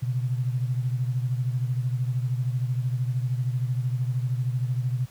sine beating tone pair, 123.47 / 136.47 Hz, B2 / C#3, 0 / -27 cents, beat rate 13 Hz, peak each -24 / -30 dBFS, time 0.02-5.06 s, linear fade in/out 10 ms, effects pink hiss -53 dBFS RMS until 5.1 s + high-pass 60 Hz 12 dB/octave

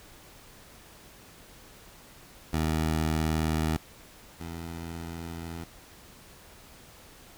15% pulse tone pair in turn, 78.9 / 83.44 Hz, D#2 / E2, +25 / +22 cents, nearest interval minor second, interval 97 cents, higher second, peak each -19 / -30 dBFS, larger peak first, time 2.53-3.77 / 4.4-5.64 s, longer neither, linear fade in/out 5 ms, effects pink hiss -52 dBFS RMS until 7.37 s

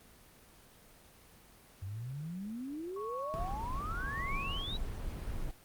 sine exponential sweep, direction up, 91.3 to 3951 Hz, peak -38 dBFS, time 1.82-4.77 s, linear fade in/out 5 ms
sine tone with tremolo, 1108.7 Hz, C#6, in tune, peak -38 dBFS, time 2.96-4.91 s, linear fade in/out 5 ms, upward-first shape sine, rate 0.94 Hz, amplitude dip 100%
brown noise, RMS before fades -38 dBFS, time 3.34-5.51 s, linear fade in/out 0 ms
effects pink hiss -59 dBFS RMS until 5.64 s + Opus 24 kbps

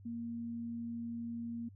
sine tone, 233.1 Hz, A#3, in tune, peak -38 dBFS, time 0.05-1.69 s, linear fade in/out 10 ms, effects added 98 Hz sine -53 dBFS peak until 1.75 s

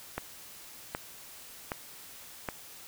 click train, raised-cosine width 0.5 ms, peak -17 dBFS, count 4, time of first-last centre 0.18-2.488 s, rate 1.3 Hz, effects white hiss -49 dBFS RMS until 2.87 s

